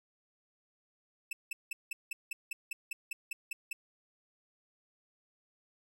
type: tone bursts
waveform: 45% pulse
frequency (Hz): 2637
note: E7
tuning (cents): 0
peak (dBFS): -34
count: 13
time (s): 1.31-3.73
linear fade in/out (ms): 5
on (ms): 20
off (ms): 180
effects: none